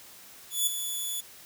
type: tone with ADSR envelope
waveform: 5% pulse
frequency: 3442 Hz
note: A7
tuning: 39 cents flat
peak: -14 dBFS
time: 0.5-1.21 s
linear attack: 170 ms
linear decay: 5 ms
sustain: -9 dB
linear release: 12 ms
effects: white hiss -50 dBFS RMS until 1.45 s + high-pass 60 Hz 12 dB/octave